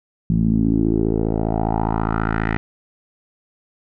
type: tone with low-pass filter sweep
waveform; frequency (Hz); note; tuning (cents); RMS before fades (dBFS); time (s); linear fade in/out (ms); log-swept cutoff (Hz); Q
10% pulse; 54.8; A1; -6; -19; 0.3-2.57; 0; 180 to 2000; 3.5
effects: none